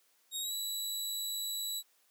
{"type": "tone with pitch glide", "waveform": "20% pulse", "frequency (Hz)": [3756, 3931], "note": ["A#7", "B7"], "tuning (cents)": [12, -9], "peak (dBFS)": -29, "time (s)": [0.31, 1.83], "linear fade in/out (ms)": 50, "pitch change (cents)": 79, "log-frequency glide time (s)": [0.41, 0.53], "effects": ["white hiss -70 dBFS RMS until 2.1 s", "high-pass 300 Hz 12 dB/octave"]}